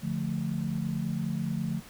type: chord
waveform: sine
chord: D minor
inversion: none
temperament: equal with one note detuned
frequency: 145.31 / 174.61 / 220 Hz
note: D3 / F3 / A3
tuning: -18 / 0 / 0 cents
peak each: -33 / -32 / -33 dBFS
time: 0.01-1.82 s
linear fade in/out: 50 ms
effects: pink hiss -50 dBFS RMS until 1.89 s